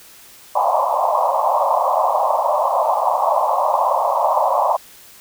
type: band-pass noise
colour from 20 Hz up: white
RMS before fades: -17 dBFS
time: 0.55-4.77 s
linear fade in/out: 10 ms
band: 550 to 1100 Hz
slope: 96 dB/octave
effects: white hiss -44 dBFS RMS until 5.2 s